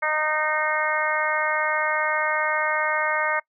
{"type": "harmonic tone", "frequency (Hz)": 307.5, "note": "D#4", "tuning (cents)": -20, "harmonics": [2, 3, 4, 5, 6, 7], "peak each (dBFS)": [-28, -28, -28, -28, -28, -28], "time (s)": [0.02, 3.4], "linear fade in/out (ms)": 10, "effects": ["noise-tail reverb RT60 0.1 s tail -23 dB re dry"]}